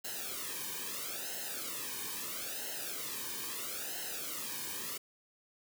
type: noise with flanger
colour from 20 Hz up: white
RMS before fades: -40 dBFS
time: 0.04-4.98 s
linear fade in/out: 10 ms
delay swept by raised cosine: 0.85 to 1.5 ms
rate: 0.76 Hz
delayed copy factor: -0.9
effects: none